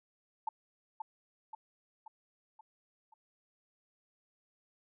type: tone with echo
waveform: sine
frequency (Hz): 880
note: A5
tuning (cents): 0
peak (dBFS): -31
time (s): 0.47-0.49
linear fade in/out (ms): 5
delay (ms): 530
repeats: 5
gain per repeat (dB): -5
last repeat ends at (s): 3.14
effects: none